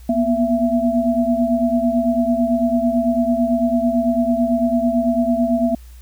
sine tone cluster, 237.2 / 246.2 / 668 Hz, A#3 / B3 / E5, +30 / -5 / +23 cents, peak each -19 dBFS, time 0.09-5.75 s, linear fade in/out 5 ms, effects added 60 Hz sine -37 dBFS peak until 6.01 s + white hiss -52 dBFS RMS until 6.01 s

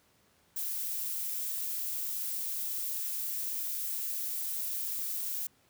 violet noise, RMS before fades -35 dBFS, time 0.56-5.47 s, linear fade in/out 5 ms, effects pink hiss -67 dBFS RMS until 5.69 s + high-pass 80 Hz 12 dB/octave

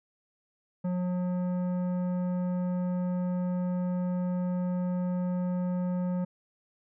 triangle tone with tanh clipping, 180 Hz, F#3, 47 cents flat, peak -29 dBFS, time 0.84-6.25 s, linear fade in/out 10 ms, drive 16 dB, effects none

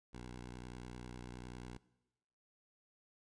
10% pulse tone with vibrato, 61.2 Hz, B1, 15 cents flat, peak -39 dBFS, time 0.13-1.78 s, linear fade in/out 10 ms, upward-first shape square, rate 10 Hz, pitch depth 30 cents each way, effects noise-tail reverb RT60 1.0 s tail -21 dB re dry + resampled to 22050 Hz

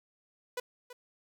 sawtooth tone with echo, 493.9 Hz, B4, in tune, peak -29 dBFS, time 0.57-0.6 s, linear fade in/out 5 ms, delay 330 ms, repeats 1, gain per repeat -13 dB, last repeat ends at 0.93 s, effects none

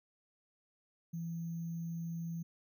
sine tone with sample-and-hold, 166.9 Hz, E3, 22 cents sharp, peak -37 dBFS, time 1.13-2.43 s, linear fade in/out 10 ms, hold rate 6300 Hz, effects none

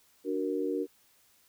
sine chord, D augmented, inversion none, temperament equal, 293.7 / 370 / 466.2 Hz, D4 / F#4 / A#4, 0 / 0 / 0 cents, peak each -33 dBFS, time 0.24-0.87 s, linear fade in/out 50 ms, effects white hiss -65 dBFS RMS until 1.48 s

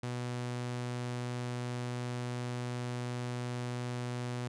sawtooth tone, 122.8 Hz, B2, 9 cents flat, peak -31 dBFS, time 0.03-4.48 s, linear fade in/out 5 ms, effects resampled to 22050 Hz

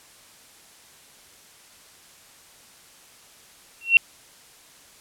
sine tone with exponential growth, 2727 Hz, F7, 42 cents flat, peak -6 dBFS, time 3.81-3.97 s, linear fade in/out 1 ms, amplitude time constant 33 ms, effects white hiss -51 dBFS RMS until 5 s + low-pass 11000 Hz 12 dB/octave

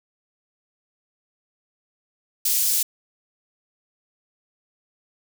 white high-pass noise, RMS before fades -21 dBFS, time 2.45-2.83 s, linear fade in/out 5 ms, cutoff 5000 Hz, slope 12 dB/octave, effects none

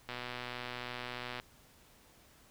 click train, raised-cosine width 0.3 ms, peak -24 dBFS, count 162, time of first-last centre 0.09-1.399 s, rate 123 Hz, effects pink hiss -62 dBFS RMS until 2.5 s

